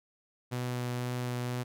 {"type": "tone with vibrato", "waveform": "sawtooth", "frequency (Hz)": 123.47, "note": "B2", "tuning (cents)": 0, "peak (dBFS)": -28, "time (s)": [0.51, 1.64], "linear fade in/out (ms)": 20, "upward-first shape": "sine", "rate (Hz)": 2, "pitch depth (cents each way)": 9, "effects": []}